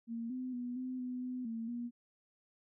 sine tone with pitch steps, 231 / 255 / 244.8 / 255.7 / 250.5 / 252.1 / 227.3 / 239.4 Hz, A#3 / C4 / B3 / C4 / B3 / B3 / A#3 / A#3, -16 / -44 / -15 / -40 / +25 / +36 / -43 / +46 cents, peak -37 dBFS, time 0.07-1.91 s, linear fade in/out 50 ms, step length 230 ms, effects none

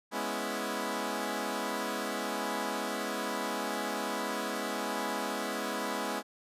10% pulse chord, C# minor seventh, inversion second, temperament equal, 207.7 / 246.9 / 277.2 / 329.6 Hz, G#3 / B3 / C#4 / E4, 0 / 0 / 0 / 0 cents, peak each -29 / -29 / -31 / -30 dBFS, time 0.11-6.23 s, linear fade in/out 50 ms, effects resampled to 32000 Hz

